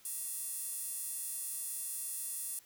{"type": "tone with high-pass filter", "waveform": "square", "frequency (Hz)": 384.2, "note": "G4", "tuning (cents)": -35, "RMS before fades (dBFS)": -40, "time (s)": [0.05, 2.59], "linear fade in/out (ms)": 2, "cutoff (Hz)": 10000, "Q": 2.6, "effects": ["white hiss -62 dBFS RMS until 2.65 s"]}